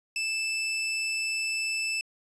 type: tone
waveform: sawtooth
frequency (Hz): 2637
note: E7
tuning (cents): 0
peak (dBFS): -24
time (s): 0.16-2.01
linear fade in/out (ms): 2
effects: resampled to 22050 Hz + 10-bit